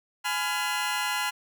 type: chord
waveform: 20% pulse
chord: F diminished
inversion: first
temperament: just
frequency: 838.1 / 1005.8 / 1396.9 Hz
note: Ab5 / Cb6 / F6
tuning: +16 / +31 / 0 cents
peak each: -26 dBFS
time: 0.24-1.31 s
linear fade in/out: 20 ms
effects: none